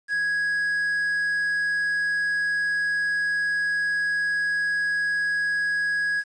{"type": "tone with quantisation", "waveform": "triangle", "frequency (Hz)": 1661.2, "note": "G#6", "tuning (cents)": 0, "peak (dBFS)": -20, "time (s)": [0.08, 6.24], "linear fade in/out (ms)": 50, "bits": 8, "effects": ["resampled to 22050 Hz"]}